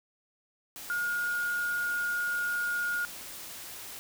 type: tone in noise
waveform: sine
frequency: 1431 Hz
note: F6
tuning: 42 cents sharp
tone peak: -28 dBFS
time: 0.9-3.05 s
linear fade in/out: 0 ms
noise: white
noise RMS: -43 dBFS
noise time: 0.76-3.99 s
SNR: +12 dB
effects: none